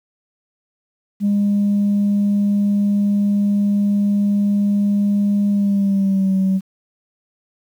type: tone with pitch glide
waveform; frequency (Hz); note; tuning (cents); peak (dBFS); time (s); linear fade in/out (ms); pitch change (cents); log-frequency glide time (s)
sine; 203.2 to 190.69; G#3 to G3; -38 to -48; -12; 1.2-6.61; 50; -110; 5.5-6.35
effects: tanh soft clip ceiling -11 dBFS + 8-bit